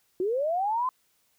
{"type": "linear sweep", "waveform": "sine", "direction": "up", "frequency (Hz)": [349.2, 1046], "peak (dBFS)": -24, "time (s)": [0.2, 0.89], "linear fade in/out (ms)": 2, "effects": ["white hiss -69 dBFS RMS until 1.38 s"]}